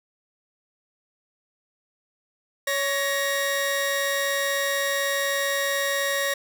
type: tone pair together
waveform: sawtooth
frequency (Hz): 558.7 / 1881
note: C#5 / A#6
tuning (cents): +13 / +15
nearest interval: octave + major sixth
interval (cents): 2102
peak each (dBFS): -22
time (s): 2.67-6.34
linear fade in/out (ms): 5
effects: none